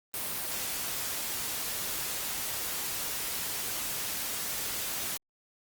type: noise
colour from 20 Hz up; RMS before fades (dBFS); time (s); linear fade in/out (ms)
white; -34; 0.14-5.17; 0
effects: Opus 32 kbps